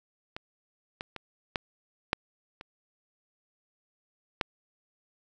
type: clicks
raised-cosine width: 0.3 ms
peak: -21 / -19 / -22 / -12 / -8 / -26 / -10 dBFS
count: 7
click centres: 0.365 / 1.009 / 1.163 / 1.558 / 2.131 / 2.611 / 4.412 s
effects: none